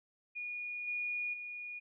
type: tone with level steps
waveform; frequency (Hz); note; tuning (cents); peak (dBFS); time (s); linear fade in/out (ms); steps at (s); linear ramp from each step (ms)
sine; 2445; D#7; -31; -38 / -34 / -41; 0.35-1.8; 20; 0.87 / 1.33; 10
effects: none